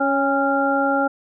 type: harmonic tone with a mistuned harmonic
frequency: 277.2 Hz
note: C#4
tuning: in tune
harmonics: 1 / 2 / 3 / 5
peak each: -22 / -22 / -22 / -22 dBFS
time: 0-1.08 s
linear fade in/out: 10 ms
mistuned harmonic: 3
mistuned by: -31 cents
effects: none